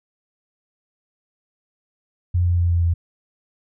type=tone with pitch steps; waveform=sine; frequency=88.3 / 87.44 / 86.58 / 85.74 / 84.9 Hz; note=F2 / F2 / F2 / F2 / F2; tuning=+20 / +3 / -14 / -31 / -48 cents; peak=-15 dBFS; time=2.34-2.94 s; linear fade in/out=10 ms; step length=120 ms; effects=none